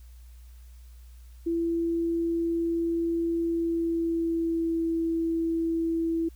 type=tone with pitch glide; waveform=sine; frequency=335.1 to 329.9 Hz; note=E4 to E4; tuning=+29 to +1 cents; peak=-24 dBFS; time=1.46-6.29 s; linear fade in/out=10 ms; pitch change=-28 cents; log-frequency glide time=3.41-4.84 s; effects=added 60 Hz sine -45 dBFS peak until 6.35 s + white hiss -63 dBFS RMS until 6.35 s